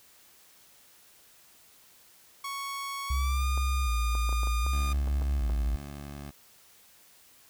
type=tone with pitch glide; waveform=sawtooth; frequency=1108.7 to 1216 Hz; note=C#6 to D#6; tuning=0 to -40 cents; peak=-30 dBFS; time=2.44-4.93 s; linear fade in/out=5 ms; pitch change=+160 cents; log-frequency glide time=3.07-3.45 s
type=tone with vibrato; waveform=sine; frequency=61.74 Hz; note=B1; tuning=in tune; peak=-25 dBFS; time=3.1-5.76 s; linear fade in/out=5 ms; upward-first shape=square; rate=0.65 Hz; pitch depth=110 cents each way
type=clicks; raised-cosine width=1 ms; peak=-27 dBFS; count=10; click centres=3.576 / 4.152 / 4.292 / 4.327 / 4.433 / 4.472 / 4.665 / 5.076 / 5.219 / 5.498 s
type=tone; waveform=15% pulse; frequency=71.3 Hz; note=C#2; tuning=49 cents sharp; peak=-33 dBFS; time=4.72-6.31 s; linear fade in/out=10 ms
effects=white hiss -58 dBFS RMS until 7.49 s